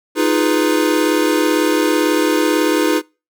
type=chord; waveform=square; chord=F half-diminished seventh; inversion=third; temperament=equal; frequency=311.1 / 349.2 / 415.3 / 493.9 Hz; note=Eb4 / F4 / Ab4 / Cb5; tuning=0 / 0 / 0 / 0 cents; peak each=-17 / -20 / -21 / -21 dBFS; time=0.15-3.02 s; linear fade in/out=50 ms; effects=noise-tail reverb RT60 0.3 s tail -25 dB re dry